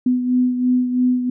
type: beating tone pair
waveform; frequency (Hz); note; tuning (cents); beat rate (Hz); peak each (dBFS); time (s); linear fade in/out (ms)
sine; 250 / 253; B3 / B3; +21 / +42; 3; -15 / -23; 0.06-1.3; 5
effects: none